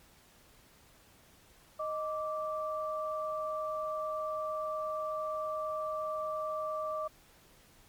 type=tone pair together; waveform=sine; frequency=622.3 / 1169 Hz; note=D#5 / D6; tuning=0 / -8 cents; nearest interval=major seventh; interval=1092 cents; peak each=-35 / -36 dBFS; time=1.79-7.08 s; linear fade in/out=10 ms; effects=pink hiss -61 dBFS RMS until 7.88 s + MP3 96 kbps